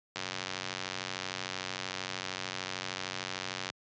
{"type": "click train", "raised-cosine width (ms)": 0.2, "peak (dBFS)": -17, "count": 331, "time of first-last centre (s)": [0.16, 3.701], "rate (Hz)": 93.2, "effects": ["high-pass 100 Hz 12 dB/octave", "resampled to 16000 Hz"]}